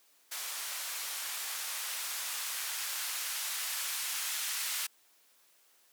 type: noise with band-pass filter sweep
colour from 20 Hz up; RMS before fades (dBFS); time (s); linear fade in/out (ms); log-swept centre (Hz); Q
violet; -37; 0.31-4.87; 10; 840 to 1400; 0.8
effects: white hiss -66 dBFS RMS until 5.92 s + high-pass 300 Hz 12 dB/octave